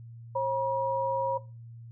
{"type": "tone pair together", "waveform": "sine", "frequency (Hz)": [538.8, 960], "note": ["C#5", "B5"], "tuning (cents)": [-49, -49], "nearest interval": "minor seventh", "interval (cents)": 1000, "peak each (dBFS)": -28, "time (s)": [0.35, 1.38], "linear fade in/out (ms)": 10, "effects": ["noise-tail reverb RT60 0.3 s tail -18 dB re dry", "added 116 Hz sine -43 dBFS peak until 1.91 s"]}